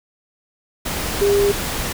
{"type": "tone in noise", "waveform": "sine", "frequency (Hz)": 403.3, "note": "G4", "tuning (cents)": 49, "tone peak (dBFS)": -13, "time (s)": [1.21, 1.52], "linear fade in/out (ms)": 10, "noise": "pink", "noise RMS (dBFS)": -24, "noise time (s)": [0.85, 1.93], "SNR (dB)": 8, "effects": []}